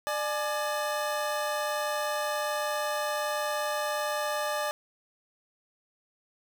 25% pulse tone pair together, 597.1 / 845 Hz, D5 / G#5, +29 / +30 cents, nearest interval tritone, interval 601 cents, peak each -26 / -30 dBFS, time 0.07-4.71 s, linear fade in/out 0 ms, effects none

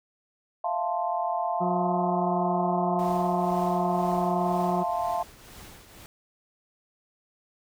sine chord, F major seventh, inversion third, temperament equal, 659.3 / 698.5 / 880 / 1046.5 Hz, E5 / F5 / A5 / C6, 0 / 0 / 0 / 0 cents, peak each -33 / -28 / -31 / -33 dBFS, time 0.64-5.23 s, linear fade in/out 5 ms
harmonic tone, 180 Hz, F#3, 47 cents flat, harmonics 1 / 2 / 3 / 4 / 5 / 6 / 7, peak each -28 / -31 / -42 / -36 / -45 / -44 / -45 dBFS, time 1.6-4.84 s, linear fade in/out 20 ms
pink noise with tremolo, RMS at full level -45 dBFS, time 2.99-6.06 s, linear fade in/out 0 ms, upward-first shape triangle, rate 2 Hz, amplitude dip 60%
effects none

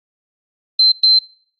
sine tone bursts at uneven times, 4102 Hz, C8, 35 cents flat, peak -8 dBFS, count 2, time 0.79-0.92 / 1.03-1.19 s, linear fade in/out 5 ms, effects noise-tail reverb RT60 0.6 s tail -25 dB re dry + AAC 48 kbps

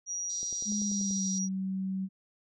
sine tone, 5760 Hz, F#8, 47 cents flat, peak -32 dBFS, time 0.06-1.49 s, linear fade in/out 50 ms
pink band-pass noise, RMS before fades -46 dBFS, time 0.29-1.39 s, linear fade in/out 10 ms, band 3800 to 7600 Hz, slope 96 dB/octave
click train, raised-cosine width 2 ms, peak -36 dBFS, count 8, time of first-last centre 0.43-1.11 s, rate 10.3 Hz
sine tone with pitch glide, 207.7 to 190.46 Hz, G#3 to G3, 0 to -50 cents, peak -30 dBFS, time 0.65-2.09 s, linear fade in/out 50 ms, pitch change -150 cents, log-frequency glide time 0.78-1.27 s
effects none

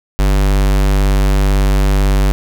square tone, 49 Hz, G1, in tune, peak -10 dBFS, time 0.19-2.32 s, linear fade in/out 0 ms, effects none

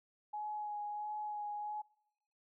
sine tone with vibrato, 838 Hz, G#5, 15 cents sharp, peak -38 dBFS, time 0.33-1.82 s, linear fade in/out 10 ms, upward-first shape sine, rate 1.5 Hz, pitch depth 16 cents each way, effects noise-tail reverb RT60 0.9 s tail -25 dB re dry

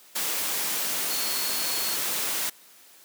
sine tone in noise, 4346 Hz, C#8, 35 cents flat, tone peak -33 dBFS, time 1.1-1.96 s, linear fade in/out 10 ms, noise white, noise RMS -28 dBFS, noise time 0.15-2.5 s, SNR -8 dB, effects white hiss -53 dBFS RMS until 3.04 s + high-pass 200 Hz 12 dB/octave

